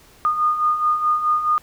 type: beating tone pair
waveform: sine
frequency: 1221 / 1225.7 Hz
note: D#6 / D#6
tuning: -33 / -26 cents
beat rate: 4.7 Hz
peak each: -24 / -17 dBFS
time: 0.25-1.58 s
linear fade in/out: 0 ms
effects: pink hiss -50 dBFS RMS until 1.62 s